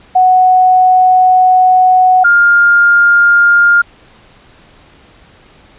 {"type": "tone pair in turn", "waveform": "sine", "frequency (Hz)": [740, 1407.5], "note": ["F#5", "F6"], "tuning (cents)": [0, 13], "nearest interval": "major seventh", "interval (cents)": 1113, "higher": "second", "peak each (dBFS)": -4, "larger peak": "neither", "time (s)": [[0.15, 2.24], [2.24, 3.82]], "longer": "first", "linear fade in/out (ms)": 10, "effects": ["pink hiss -43 dBFS RMS until 5.78 s", "resampled to 8000 Hz"]}